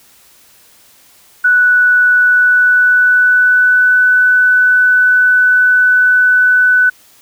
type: tone with pitch glide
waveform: sine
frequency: 1480 to 1496.3 Hz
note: F#6 to F#6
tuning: 0 to +19 cents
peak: -6 dBFS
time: 1.44-6.9 s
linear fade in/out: 10 ms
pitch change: +19 cents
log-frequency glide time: 2.15-4.02 s
effects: white hiss -46 dBFS RMS until 7.21 s